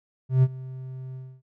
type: tone with ADSR envelope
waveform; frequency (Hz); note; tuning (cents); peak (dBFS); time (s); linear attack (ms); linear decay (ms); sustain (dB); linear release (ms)
triangle; 130; C3; -11; -11; 0.29-1.42; 140; 45; -21; 270
effects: none